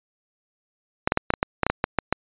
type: clicks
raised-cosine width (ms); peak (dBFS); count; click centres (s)
0.5; -4; 12; 1.075 / 1.121 / 1.174 / 1.304 / 1.338 / 1.429 / 1.633 / 1.666 / 1.7 / 1.841 / 1.987 / 2.126
effects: resampled to 8000 Hz